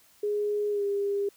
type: tone with pitch glide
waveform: sine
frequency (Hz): 415.2 to 402.2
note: G#4 to G4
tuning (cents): 0 to +44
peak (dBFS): -25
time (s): 0.23-1.29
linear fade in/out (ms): 5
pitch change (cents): -56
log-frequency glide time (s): 0.7-0.84
effects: white hiss -60 dBFS RMS until 1.36 s